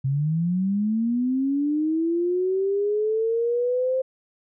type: linear sweep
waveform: sine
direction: up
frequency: 130.81 to 526 Hz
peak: -20 dBFS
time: 0.04-4.02 s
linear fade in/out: 10 ms
effects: none